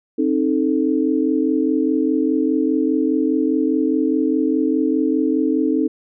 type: chord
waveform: sine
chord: A diminished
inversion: first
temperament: equal with one note detuned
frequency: 266.2 / 311.1 / 440 Hz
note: C4 / Eb4 / A4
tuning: +30 / 0 / 0 cents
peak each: -19 / -18 / -23 dBFS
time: 0.18-5.88 s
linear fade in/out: 10 ms
effects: none